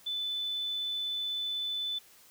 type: tone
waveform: sine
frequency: 3504 Hz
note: A7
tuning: 8 cents flat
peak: -31 dBFS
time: 0.06-1.99 s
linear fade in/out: 10 ms
effects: white hiss -58 dBFS RMS until 2.3 s